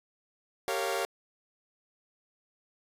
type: chord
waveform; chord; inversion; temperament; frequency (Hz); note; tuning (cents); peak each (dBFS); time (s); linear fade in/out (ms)
sawtooth; G half-diminished seventh; none; equal with one note detuned; 392 / 460.3 / 554.4 / 698.5; G4 / Bb4 / Db5 / F5; 0 / -22 / 0 / 0; -31; 0.68-1.05; 0
effects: resampled to 32000 Hz + 8-bit